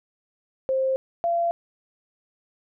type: tone pair in turn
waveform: sine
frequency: 528 / 683.3 Hz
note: C5 / F5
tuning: +16 / -38 cents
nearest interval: major third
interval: 446 cents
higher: second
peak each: -20 dBFS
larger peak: neither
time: 0.69-0.96 / 1.24-1.51 s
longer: neither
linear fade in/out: 0 ms
effects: none